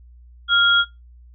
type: tone pair together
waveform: sine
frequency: 1396.9 / 3311 Hz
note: F6 / G#7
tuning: 0 / -6 cents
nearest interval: octave + minor third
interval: 1494 cents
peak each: -15 / -16 dBFS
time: 0.48-0.85 s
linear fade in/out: 50 ms
effects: noise-tail reverb RT60 0.2 s tail -20 dB re dry + added 60 Hz sine -43 dBFS peak until 1.34 s